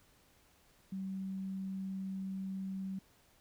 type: tone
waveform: sine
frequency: 191.5 Hz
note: G3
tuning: 40 cents flat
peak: -37 dBFS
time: 0.92-2.99 s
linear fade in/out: 5 ms
effects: pink hiss -67 dBFS RMS until 3.4 s